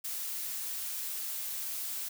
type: noise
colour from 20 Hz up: blue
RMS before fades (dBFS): -37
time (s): 0.04-2.09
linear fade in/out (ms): 10
effects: none